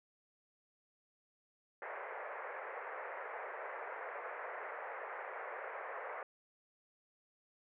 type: band-pass noise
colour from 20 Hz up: pink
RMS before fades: -45 dBFS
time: 1.82-6.23 s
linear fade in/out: 2 ms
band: 450 to 2100 Hz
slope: 48 dB/octave
effects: none